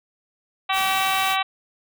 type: harmonic tone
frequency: 383.5 Hz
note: G4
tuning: 38 cents flat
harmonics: 2 / 3 / 4 / 5 / 6 / 7 / 8 / 9 / 10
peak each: -24 / -25 / -32 / -32 / -29 / -29 / -32 / -36 / -30 dBFS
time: 0.69-1.43 s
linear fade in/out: 10 ms
type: noise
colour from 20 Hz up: white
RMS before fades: -31 dBFS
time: 0.72-1.37 s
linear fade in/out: 50 ms
effects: none